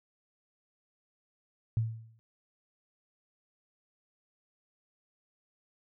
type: tone with exponential decay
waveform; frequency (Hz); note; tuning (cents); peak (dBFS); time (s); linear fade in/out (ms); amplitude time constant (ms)
sine; 112.7; A2; +42; -23; 1.77-2.19; 0; 91
effects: none